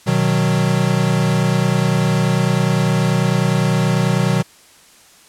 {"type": "chord", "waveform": "square", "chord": "B major", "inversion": "none", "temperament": "equal with one note detuned", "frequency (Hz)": [124.91, 155.56, 185], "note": ["B2", "D#3", "F#3"], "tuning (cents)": [20, 0, 0], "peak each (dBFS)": -19, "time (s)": [0.06, 4.43], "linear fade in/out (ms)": 20, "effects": ["white hiss -47 dBFS RMS until 5.28 s", "low-pass 10000 Hz 12 dB/octave"]}